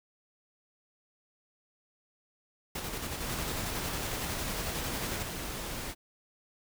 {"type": "noise with tremolo", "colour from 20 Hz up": "pink", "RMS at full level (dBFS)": -36, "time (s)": [2.75, 5.23], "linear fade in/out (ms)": 5, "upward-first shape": "square", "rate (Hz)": 11, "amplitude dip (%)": 35}
{"type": "noise", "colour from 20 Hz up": "pink", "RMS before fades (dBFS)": -38, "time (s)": [3.22, 5.95], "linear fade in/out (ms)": 50}
{"effects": []}